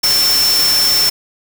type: tone in noise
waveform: sine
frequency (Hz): 5380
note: E8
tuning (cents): +34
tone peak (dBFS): -11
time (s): 0.03-1.1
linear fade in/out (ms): 10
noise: white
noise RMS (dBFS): -18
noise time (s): 0.03-1.1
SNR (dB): +4
effects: none